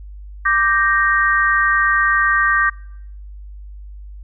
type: chord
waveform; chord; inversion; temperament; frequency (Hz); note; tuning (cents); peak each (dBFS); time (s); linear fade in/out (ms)
sine; G minor; second; equal; 1174.7 / 1568 / 1864.7; D6 / G6 / Bb6; 0 / 0 / 0; -17; 0.45-2.7; 10
effects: noise-tail reverb RT60 0.8 s tail -26 dB re dry + added 50 Hz sine -32 dBFS peak until 4.23 s